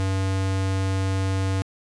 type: tone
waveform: square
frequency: 95.8 Hz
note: G2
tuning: 39 cents flat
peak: -22 dBFS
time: 0-1.62 s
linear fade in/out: 0 ms
effects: resampled to 22050 Hz